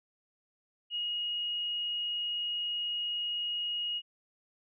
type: tone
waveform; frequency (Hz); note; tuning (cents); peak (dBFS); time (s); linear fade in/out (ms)
sine; 2881; F#7; -47; -31; 0.9-4.02; 50
effects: none